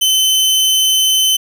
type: tone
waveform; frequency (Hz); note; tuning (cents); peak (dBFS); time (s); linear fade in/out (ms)
sawtooth; 3056; G7; -45; -7; 0.01-1.37; 10
effects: none